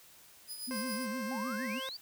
15% pulse tone with tremolo, 4978 Hz, D#8, in tune, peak -31 dBFS, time 0.47-1.07 s, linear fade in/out 50 ms, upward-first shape triangle, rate 7.2 Hz, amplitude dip 65%
sine tone with vibrato, 230.9 Hz, A#3, 16 cents flat, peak -36 dBFS, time 0.67-1.8 s, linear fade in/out 20 ms, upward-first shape sine, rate 6.5 Hz, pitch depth 200 cents each way
15% pulse tone with pitch glide, 523.3 to 527.9 Hz, C5 to C5, 0 to +15 cents, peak -32 dBFS, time 0.71-1.89 s, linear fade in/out 0 ms, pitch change +15 cents, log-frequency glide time 1.04-1.24 s
sine exponential sweep, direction up, 760 to 4800 Hz, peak -40 dBFS, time 1.31-1.97 s, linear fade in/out 5 ms
effects white hiss -58 dBFS RMS until 2.01 s

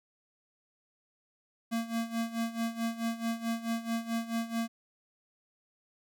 square tone with tremolo, 229.3 Hz, A#3, 28 cents flat, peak -29 dBFS, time 1.71-4.68 s, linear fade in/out 20 ms, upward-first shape sine, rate 4.6 Hz, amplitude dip 80%, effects none

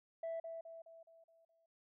sine tone with echo, 659.3 Hz, E5, in tune, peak -37 dBFS, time 0.23-0.4 s, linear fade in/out 5 ms, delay 210 ms, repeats 6, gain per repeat -6 dB, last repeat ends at 1.66 s, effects tanh soft clip ceiling -37 dBFS

